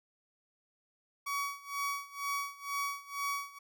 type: tone with tremolo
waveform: 30% pulse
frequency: 1130 Hz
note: C#6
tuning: 33 cents sharp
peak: -29 dBFS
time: 1.26-3.59 s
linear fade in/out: 10 ms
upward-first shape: sine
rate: 2.1 Hz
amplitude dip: 90%
effects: none